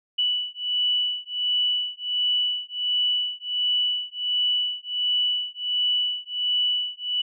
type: beating tone pair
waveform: sine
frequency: 2960 / 2961.4 Hz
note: F#7 / F#7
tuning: 0 / +1 cents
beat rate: 1.4 Hz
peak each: -25 dBFS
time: 0.18-7.22 s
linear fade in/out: 10 ms
effects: none